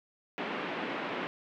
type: band-pass noise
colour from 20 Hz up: pink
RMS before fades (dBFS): -36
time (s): 0.38-1.27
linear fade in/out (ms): 0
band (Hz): 210 to 2900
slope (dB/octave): 24
effects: none